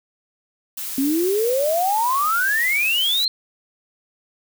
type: noise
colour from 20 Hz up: blue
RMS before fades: -29 dBFS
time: 0.77-3.25 s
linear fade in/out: 5 ms
type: exponential sweep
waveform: sine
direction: up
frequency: 261.6 to 4232 Hz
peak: -17 dBFS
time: 0.98-3.28 s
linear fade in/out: 2 ms
effects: none